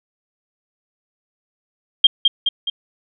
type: tone with echo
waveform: sine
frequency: 3204 Hz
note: G7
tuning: 37 cents sharp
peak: -4 dBFS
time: 2.04-2.07 s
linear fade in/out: 5 ms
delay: 210 ms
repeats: 3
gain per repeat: -5 dB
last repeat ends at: 2.7 s
effects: none